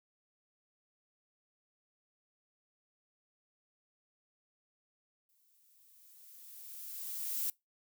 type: noise with exponential growth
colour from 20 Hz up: violet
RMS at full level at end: -34 dBFS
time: 5.29-7.5 s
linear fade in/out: 2 ms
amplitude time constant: 480 ms
effects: noise-tail reverb RT60 0.2 s tail -24 dB re dry